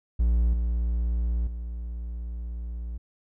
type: tone with level steps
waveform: triangle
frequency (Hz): 58.27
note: A#1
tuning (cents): 0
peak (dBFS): -17 / -21 / -29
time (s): 0.19-2.98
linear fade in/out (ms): 10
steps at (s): 0.53 / 1.47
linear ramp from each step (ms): 2
effects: none